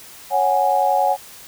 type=chord; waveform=sine; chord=C# suspended fourth; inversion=none; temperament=equal; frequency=554.4 / 740 / 830.6 Hz; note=C#5 / F#5 / G#5; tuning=0 / 0 / 0 cents; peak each=-21 / -18 / -18 dBFS; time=0.3-1.17 s; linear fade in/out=50 ms; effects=white hiss -41 dBFS RMS until 1.47 s